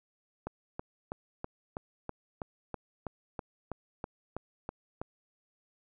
click train, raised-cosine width 1 ms, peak -22 dBFS, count 15, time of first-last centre 0.47-5.015 s, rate 3.08 Hz, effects none

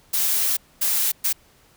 blue noise bursts at uneven times, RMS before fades -21 dBFS, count 3, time 0.13-0.57 / 0.81-1.12 / 1.24-1.33 s, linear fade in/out 10 ms, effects pink hiss -56 dBFS RMS until 1.76 s

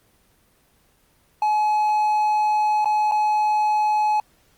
triangle tone with dropouts, 849 Hz, G#5, 38 cents sharp, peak -15 dBFS, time 1.42-4.2 s, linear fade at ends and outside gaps 2 ms, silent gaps 2.846-2.856 / 3.113-3.119 s, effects pink hiss -60 dBFS RMS until 4.57 s + Opus 24 kbps

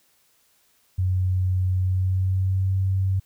sine tone with pitch glide, 92.5 to 95.43 Hz, F#2 to G2, 0 to -46 cents, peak -19 dBFS, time 0.98-3.2 s, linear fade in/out 10 ms, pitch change +54 cents, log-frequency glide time 1.76-2.73 s, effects white hiss -63 dBFS RMS until 3.25 s

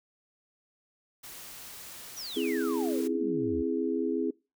white noise, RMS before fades -45 dBFS, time 1.23-3.08 s, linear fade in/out 10 ms
sine exponential sweep, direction down, 6170 to 67.1 Hz, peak -37 dBFS, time 2.16-3.63 s, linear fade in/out 20 ms
sine chord, C augmented, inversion none, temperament equal, 261.6 / 329.6 / 415.3 Hz, C4 / E4 / G#4, 0 / 0 / 0 cents, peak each -31 dBFS, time 2.36-4.31 s, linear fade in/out 10 ms
effects noise-tail reverb RT60 0.3 s tail -25 dB re dry

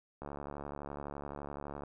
click train, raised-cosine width 1 ms, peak -28 dBFS, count 117, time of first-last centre 0.22-1.836 s, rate 71.8 Hz, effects none

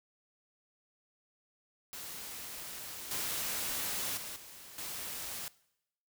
white noise with level steps, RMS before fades -44 / -36 / -43 / -51 / -41 dBFS, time 1.93-5.48 s, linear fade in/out 0 ms, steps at 3.11 / 4.17 / 4.36 / 4.78 s, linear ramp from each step 2 ms, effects noise-tail reverb RT60 0.8 s tail -21 dB re dry

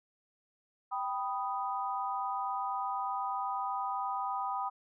sine chord, G augmented, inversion none, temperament equal, 784 / 987.8 / 1244.5 Hz, G5 / B5 / D#6, 0 / 0 / 0 cents, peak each -36 / -36 / -37 dBFS, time 0.91-4.7 s, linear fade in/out 20 ms, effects none

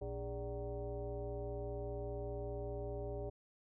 sine tone with frequency modulation, 232.5 Hz, A#3, 4 cents flat, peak -39 dBFS, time 0.01-3.3 s, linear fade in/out 10 ms, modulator 175 Hz, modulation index 2.3, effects none

